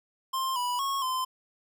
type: tone with pitch steps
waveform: square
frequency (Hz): 1053 / 982 / 1096 / 1032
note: C6 / B5 / C#6 / C6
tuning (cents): +11 / -10 / -20 / -24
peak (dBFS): -28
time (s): 0.33-1.25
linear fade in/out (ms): 10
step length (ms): 230
effects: none